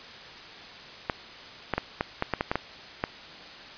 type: clicks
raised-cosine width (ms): 0.5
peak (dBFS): -10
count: 10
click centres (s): 1.098 / 1.737 / 1.78 / 2.009 / 2.224 / 2.337 / 2.409 / 2.515 / 2.556 / 3.039
effects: white hiss -44 dBFS RMS until 3.77 s + resampled to 11025 Hz